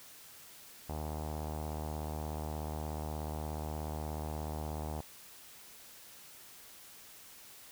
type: tone with low-pass filter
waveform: sawtooth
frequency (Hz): 76.7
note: D#2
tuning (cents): -24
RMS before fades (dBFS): -39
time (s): 0.89-5.01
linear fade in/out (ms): 5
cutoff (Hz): 820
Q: 3.1
effects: white hiss -54 dBFS RMS until 7.71 s